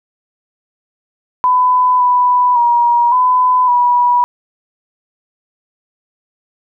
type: tone with pitch steps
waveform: sine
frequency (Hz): 1002 / 990 / 952 / 1005 / 974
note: B5 / B5 / A#5 / B5 / B5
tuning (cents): +25 / +4 / +36 / +30 / -24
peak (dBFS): -8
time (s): 1.44-4.24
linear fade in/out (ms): 0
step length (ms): 560
effects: none